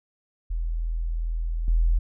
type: tone with level steps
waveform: sine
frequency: 41.2 Hz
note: E1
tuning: in tune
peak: -24 / -17 dBFS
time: 0.5-1.99 s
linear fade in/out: 10 ms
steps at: 1.68 s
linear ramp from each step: 2 ms
effects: none